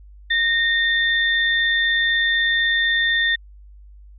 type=tone pair together; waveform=sine; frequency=1848 / 3568 Hz; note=A#6 / A7; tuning=-16 / +23 cents; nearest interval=major seventh; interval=1139 cents; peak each=-17 / -22 dBFS; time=0.3-3.36 s; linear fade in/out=10 ms; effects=added 50 Hz sine -41 dBFS peak until 4.18 s